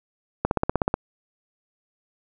click train, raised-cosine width 1 ms, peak -6 dBFS, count 9, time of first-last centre 0.45-0.941 s, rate 16.3 Hz, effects none

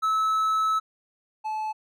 triangle tone pair in turn, 1300 / 865.7 Hz, E6 / A5, -24 / -28 cents, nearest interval perfect fifth, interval 704 cents, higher first, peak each -19 / -25 dBFS, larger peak first, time 0.02-0.8 / 1.44-1.73 s, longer first, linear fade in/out 20 ms, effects none

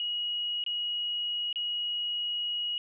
sine tone with dropouts, 2900 Hz, F#7, 35 cents flat, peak -29 dBFS, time 0-2.78 s, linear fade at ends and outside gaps 1 ms, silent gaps 0.639-0.663 / 1.528-1.558 s, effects none

